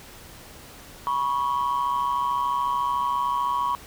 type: tone pair together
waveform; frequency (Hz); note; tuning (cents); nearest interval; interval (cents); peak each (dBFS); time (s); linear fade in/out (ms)
sine; 975 / 1108.7; B5 / C#6; -23 / 0; major second; 223; -23; 1.07-3.75; 0
effects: tanh soft clip ceiling -18 dBFS + pink hiss -45 dBFS RMS until 3.86 s